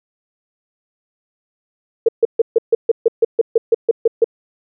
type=tone bursts; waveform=sine; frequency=457.7 Hz; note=A#4; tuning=32 cents flat; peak=-7 dBFS; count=14; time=2.06-4.244 s; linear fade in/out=5 ms; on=26 ms; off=140 ms; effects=none